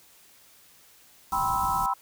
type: band-stop noise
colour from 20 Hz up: pink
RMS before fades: -37 dBFS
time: 1.32-1.86 s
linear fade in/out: 0 ms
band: 210 to 6700 Hz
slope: 12 dB/octave
type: chord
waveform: sine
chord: C major seventh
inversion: second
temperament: just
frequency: 784.9 / 981.1 / 1046.5 / 1308.1 Hz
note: G5 / B5 / C6 / E6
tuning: +2 / -12 / 0 / -14 cents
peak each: -30 / -27 / -31 / -29 dBFS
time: 1.32-1.94 s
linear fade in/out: 10 ms
effects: white hiss -56 dBFS RMS until 2.01 s